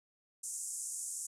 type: band-pass noise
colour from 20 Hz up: pink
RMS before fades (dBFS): -41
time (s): 0.43-1.27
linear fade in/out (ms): 10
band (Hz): 6700 to 10000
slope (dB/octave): 48
effects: none